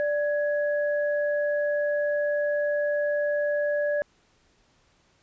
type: tone pair together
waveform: sine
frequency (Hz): 587.3 / 1671.7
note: D5 / G#6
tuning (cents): 0 / +11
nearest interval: octave + tritone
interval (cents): 1811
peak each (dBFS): -23 / -32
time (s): 0-4.02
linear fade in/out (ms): 0
effects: pink hiss -64 dBFS RMS until 5.22 s + resampled to 16000 Hz

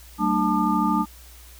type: tone cluster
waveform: sine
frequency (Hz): 193.1 / 225.7 / 299.4 / 880 / 1205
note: G3 / A3 / D4 / A5 / D6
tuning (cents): -26 / +44 / +33 / 0 / +44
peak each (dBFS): -25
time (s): 0.18-1.06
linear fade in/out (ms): 50
effects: added 60 Hz sine -45 dBFS peak until 1.59 s + white hiss -49 dBFS RMS until 1.59 s

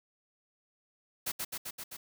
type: noise with echo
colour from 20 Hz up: white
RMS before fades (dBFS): -34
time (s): 1.26-1.32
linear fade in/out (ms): 10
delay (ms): 130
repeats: 5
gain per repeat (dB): -2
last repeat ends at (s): 1.97
effects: none

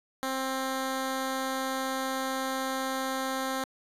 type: tone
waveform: 10% pulse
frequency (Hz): 264.2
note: C4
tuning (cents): +17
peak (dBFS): -21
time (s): 0.23-3.64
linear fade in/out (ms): 0
effects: resampled to 32000 Hz + 9-bit

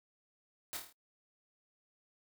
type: noise with echo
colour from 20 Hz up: white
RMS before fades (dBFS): -41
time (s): 0.73-0.77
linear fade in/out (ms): 0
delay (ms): 26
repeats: 6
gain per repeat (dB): -4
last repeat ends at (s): 0.926
effects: noise-tail reverb RT60 0.1 s tail -23 dB re dry

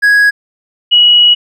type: tone pair in turn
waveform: triangle / sine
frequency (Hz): 1661.2 / 2916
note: G#6 / F#7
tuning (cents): 0 / -26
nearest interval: minor seventh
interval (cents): 974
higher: second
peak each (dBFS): -3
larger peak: neither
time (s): 0.02-0.31 / 0.91-1.35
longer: second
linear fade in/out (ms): 20
effects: none

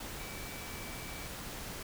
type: tone in noise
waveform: sine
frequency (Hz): 2306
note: D7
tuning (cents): -32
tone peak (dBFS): -50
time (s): 0.19-1.27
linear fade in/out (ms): 5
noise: pink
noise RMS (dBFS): -43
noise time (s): 0-1.83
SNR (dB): -10
effects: none

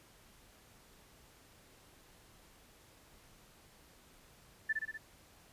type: tone with echo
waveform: sine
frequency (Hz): 1762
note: A6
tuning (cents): +2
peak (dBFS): -29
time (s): 4.69-4.73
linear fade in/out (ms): 10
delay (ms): 62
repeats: 4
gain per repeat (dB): -3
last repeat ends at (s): 4.978
effects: pink hiss -62 dBFS RMS until 5.52 s + resampled to 32000 Hz

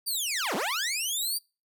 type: linear two-way sweep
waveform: 15% pulse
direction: down then up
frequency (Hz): 4783 to 166.3 to 4783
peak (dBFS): -21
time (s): 0.06-1.39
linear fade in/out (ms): 20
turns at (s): 0.55
effects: noise-tail reverb RT60 0.3 s tail -26 dB re dry

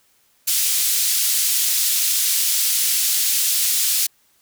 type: band-pass noise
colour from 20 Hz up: white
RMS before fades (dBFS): -19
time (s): 0.47-4.07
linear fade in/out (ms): 10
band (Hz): 3500 to 16000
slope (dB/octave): 12
effects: white hiss -60 dBFS RMS until 4.41 s

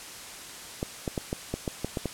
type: clicks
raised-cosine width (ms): 2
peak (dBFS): -15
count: 9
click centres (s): 0.829 / 1.078 / 1.178 / 1.329 / 1.54 / 1.678 / 1.846 / 1.972 / 2.057
effects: white hiss -42 dBFS RMS until 2.13 s + low-pass 10000 Hz 12 dB/octave

